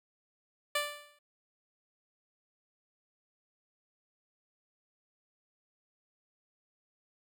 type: tone with exponential decay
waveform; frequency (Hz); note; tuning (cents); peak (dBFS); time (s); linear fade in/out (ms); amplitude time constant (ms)
10% pulse; 587.3; D5; 0; -19; 0.75-1.19; 5; 94
effects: none